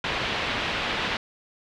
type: low-pass noise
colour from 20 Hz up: white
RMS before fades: -28 dBFS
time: 0.04-1.17 s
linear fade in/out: 2 ms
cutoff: 3400 Hz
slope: 24 dB/octave
effects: none